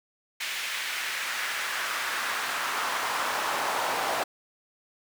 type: noise with high-pass filter sweep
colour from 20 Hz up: brown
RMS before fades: -30 dBFS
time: 0.4-4.24 s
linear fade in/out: 10 ms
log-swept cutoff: 2300 to 790 Hz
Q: 1.5
effects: none